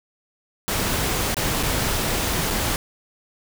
pink noise with dropouts, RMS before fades -23 dBFS, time 0.68-2.76 s, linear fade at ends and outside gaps 0 ms, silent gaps 1.344-1.368 / 1.628-1.633 / 2.503-2.507 s, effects none

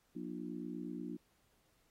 harmonic tone with a mistuned harmonic, 60.1 Hz, B1, 46 cents flat, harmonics 3 / 4 / 5 / 6, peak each -47 / -45 / -45 / -49 dBFS, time 0.15-1.17 s, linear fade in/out 10 ms, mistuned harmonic 6, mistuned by -57 cents, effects pink hiss -75 dBFS RMS until 1.9 s + AAC 48 kbps

